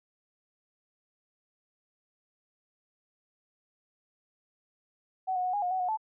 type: tone with pitch steps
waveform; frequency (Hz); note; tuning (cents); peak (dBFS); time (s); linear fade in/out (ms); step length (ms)
sine; 752 / 729 / 734 / 820 / 718 / 750 / 726 / 872; F#5 / F#5 / F#5 / G#5 / F5 / F#5 / F#5 / A5; +28 / -26 / -14 / -22 / +48 / +23 / -33 / -16; -27; 5.27-5.974; 20; 88
effects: none